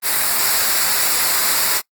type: noise with comb filter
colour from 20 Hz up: white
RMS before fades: -17 dBFS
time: 0.02-1.82 s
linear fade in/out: 50 ms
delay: 0.32 ms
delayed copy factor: -0.6
effects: noise-tail reverb RT60 0.1 s tail -23 dB re dry + Opus 32 kbps